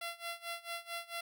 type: tone with tremolo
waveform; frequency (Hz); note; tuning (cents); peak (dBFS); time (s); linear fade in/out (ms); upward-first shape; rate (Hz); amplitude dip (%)
10% pulse; 682; F5; -41; -29; 0.01-1.21; 5; sine; 4.5; 90
effects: none